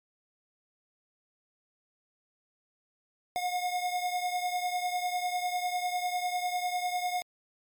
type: beating tone pair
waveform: square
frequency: 718 / 728 Hz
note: F5 / F#5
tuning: +48 / -28 cents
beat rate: 10 Hz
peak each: -31 / -36 dBFS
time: 3.36-7.22 s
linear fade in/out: 0 ms
effects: MP3 96 kbps